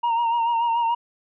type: tone with vibrato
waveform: triangle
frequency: 932.3 Hz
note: A#5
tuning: in tune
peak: -17 dBFS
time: 0.03-0.95 s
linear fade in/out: 10 ms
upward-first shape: sine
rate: 6.9 Hz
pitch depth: 39 cents each way
effects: resampled to 8000 Hz